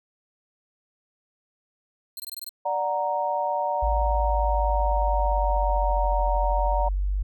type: tone bursts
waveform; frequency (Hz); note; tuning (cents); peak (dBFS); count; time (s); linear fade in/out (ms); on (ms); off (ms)
5% pulse; 4186; C8; 0; -26; 7; 2.17-2.492; 2; 28; 21
type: chord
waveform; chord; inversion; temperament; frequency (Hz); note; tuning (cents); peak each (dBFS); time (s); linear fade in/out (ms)
sine; D augmented; none; equal with one note detuned; 587.3 / 737 / 932.3; D5 / F#5 / A#5; 0 / -7 / 0; -28 / -28 / -26; 2.65-6.89; 10
type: linear two-way sweep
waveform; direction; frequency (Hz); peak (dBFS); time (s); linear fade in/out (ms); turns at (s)
sine; down then up; 55 to 44.71 to 48.97; -22; 3.82-7.23; 10; 6.31
effects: none